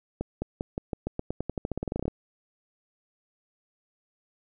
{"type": "accelerating click train", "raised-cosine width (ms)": 2, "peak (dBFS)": -16, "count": 22, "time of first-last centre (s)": [0.21, 2.08], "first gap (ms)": 210, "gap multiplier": 0.9, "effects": []}